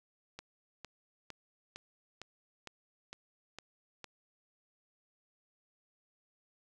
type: click train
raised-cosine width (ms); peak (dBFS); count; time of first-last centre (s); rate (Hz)
0.2; -27; 9; 0.39-4.043; 2.19
effects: none